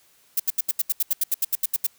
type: noise bursts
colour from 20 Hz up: violet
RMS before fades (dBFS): -21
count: 15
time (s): 0.37-1.868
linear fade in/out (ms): 5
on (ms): 28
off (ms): 77
effects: white hiss -59 dBFS RMS until 1.98 s